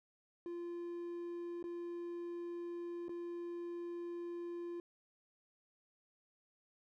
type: tone with dropouts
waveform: triangle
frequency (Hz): 345.6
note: F4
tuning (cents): -18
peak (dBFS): -39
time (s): 0.46-4.8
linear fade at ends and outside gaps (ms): 1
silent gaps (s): 1.627-1.64 / 3.083-3.093
effects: none